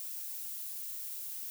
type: noise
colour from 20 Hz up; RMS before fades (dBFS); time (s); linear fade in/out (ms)
violet; -41; 0-1.5; 0
effects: none